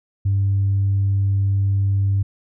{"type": "tone", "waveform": "sine", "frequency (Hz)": 98.6, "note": "G2", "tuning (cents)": 11, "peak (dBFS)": -14, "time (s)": [0.25, 2.23], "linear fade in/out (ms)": 10, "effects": ["tanh soft clip ceiling -12 dBFS"]}